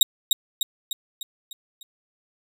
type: tone with echo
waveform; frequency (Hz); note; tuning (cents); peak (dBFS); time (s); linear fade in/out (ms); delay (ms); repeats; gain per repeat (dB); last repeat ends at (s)
sawtooth; 3768; A#7; +18; -7; 0.01-0.03; 2; 300; 6; -5; 1.83
effects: none